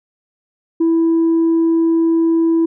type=tone; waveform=sine; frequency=329.6 Hz; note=E4; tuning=in tune; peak=-9 dBFS; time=0.8-2.66 s; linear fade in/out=10 ms; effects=tanh soft clip ceiling -9 dBFS